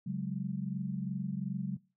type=chord; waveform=sine; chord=C# suspended fourth; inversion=none; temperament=equal; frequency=138.59 / 185 / 207.7 Hz; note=C#3 / F#3 / G#3; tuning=0 / 0 / 0 cents; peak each=-38 / -35 / -39 dBFS; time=0.06-1.77 s; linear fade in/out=10 ms; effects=noise-tail reverb RT60 0.3 s tail -20 dB re dry